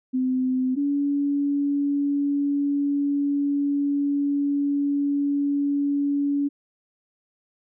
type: tone pair in turn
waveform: sine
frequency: 257 / 284.3 Hz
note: C4 / C#4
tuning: -31 / +44 cents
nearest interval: major second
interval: 175 cents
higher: second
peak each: -20 dBFS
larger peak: neither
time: 0.13-0.76 / 0.76-6.49 s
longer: second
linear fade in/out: 20 ms
effects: none